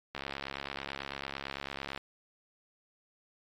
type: click train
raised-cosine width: 0.3 ms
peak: -21 dBFS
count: 127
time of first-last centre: 0.15-1.976 s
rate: 69 Hz
effects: AAC 64 kbps